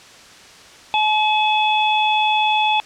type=harmonic tone; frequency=856 Hz; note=A5; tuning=48 cents flat; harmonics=1 / 3 / 4; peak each=-16 / -21 / -22 dBFS; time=0.94-2.8 s; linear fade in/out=0 ms; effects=white hiss -43 dBFS RMS until 2.85 s + low-pass 6000 Hz 12 dB/octave